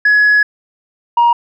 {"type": "tone pair in turn", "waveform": "sine", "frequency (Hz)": [1686, 946.2], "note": ["G#6", "A#5"], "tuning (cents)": [26, 26], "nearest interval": "minor seventh", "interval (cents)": 1000, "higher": "first", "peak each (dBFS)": -5, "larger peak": "neither", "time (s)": [[0.05, 0.43], [1.17, 1.33]], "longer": "first", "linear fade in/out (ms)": 5, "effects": ["tanh soft clip ceiling -5 dBFS"]}